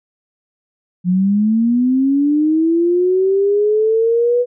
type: linear sweep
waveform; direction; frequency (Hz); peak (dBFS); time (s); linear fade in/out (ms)
sine; up; 175.6 to 493.9; -11; 1.04-4.46; 50
effects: none